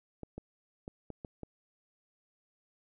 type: clicks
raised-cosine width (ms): 2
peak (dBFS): -28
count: 6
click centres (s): 0.233 / 0.38 / 0.879 / 1.103 / 1.248 / 1.433
effects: none